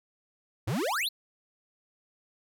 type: exponential sweep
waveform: square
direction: up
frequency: 92.7 to 4500 Hz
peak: -28 dBFS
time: 0.67-1.09 s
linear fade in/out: 10 ms
effects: none